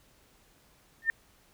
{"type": "tone with exponential growth", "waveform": "sine", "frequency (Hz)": 1809, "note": "A6", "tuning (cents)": 48, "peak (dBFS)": -18, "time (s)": [1.02, 1.1], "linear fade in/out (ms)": 1, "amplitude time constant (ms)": 17, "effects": ["pink hiss -63 dBFS RMS until 1.53 s"]}